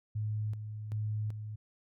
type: tone with tremolo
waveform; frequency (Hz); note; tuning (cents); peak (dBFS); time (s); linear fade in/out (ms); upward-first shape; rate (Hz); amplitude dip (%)
sine; 106.9; A2; -49; -31; 0.15-1.56; 10; square; 1.3; 55
effects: none